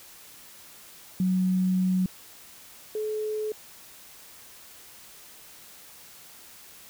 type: tone pair in turn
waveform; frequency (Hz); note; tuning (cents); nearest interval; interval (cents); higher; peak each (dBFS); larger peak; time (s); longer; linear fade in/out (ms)
sine; 185.2 / 429.2; F#3 / A4; +2 / -43; octave + minor third; 1455; second; -21 / -27; first; 1.2-2.06 / 2.95-3.52; first; 2
effects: white hiss -49 dBFS RMS until 6.89 s